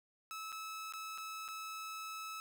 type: tone with dropouts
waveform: sawtooth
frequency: 1300 Hz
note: E6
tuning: 24 cents flat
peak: -39 dBFS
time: 0.31-2.4 s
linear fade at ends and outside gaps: 0 ms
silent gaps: 0.52-0.526 / 0.924-0.936 / 1.177-1.182 / 1.48-1.486 s
effects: none